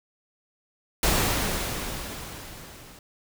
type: noise with level ramp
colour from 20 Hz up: pink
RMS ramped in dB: -21 to -48 dBFS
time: 1.03-2.99 s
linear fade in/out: 2 ms
effects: none